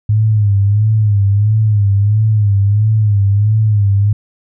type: tone with vibrato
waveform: sine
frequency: 104.2 Hz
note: G#2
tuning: 6 cents sharp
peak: -8 dBFS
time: 0.09-4.13 s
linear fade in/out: 5 ms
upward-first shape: sine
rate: 1.5 Hz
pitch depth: 86 cents each way
effects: none